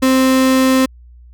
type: tone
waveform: 35% pulse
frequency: 261.6 Hz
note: C4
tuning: in tune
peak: -8 dBFS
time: 0.02-0.86 s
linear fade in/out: 10 ms
effects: added 60 Hz sine -38 dBFS peak until 1.33 s